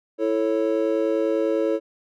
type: chord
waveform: triangle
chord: A major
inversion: second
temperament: just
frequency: 330 / 440 / 550 Hz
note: E4 / A4 / C#5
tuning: +2 / 0 / -14 cents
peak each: -22 dBFS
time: 0.18-1.8 s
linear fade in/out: 50 ms
effects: none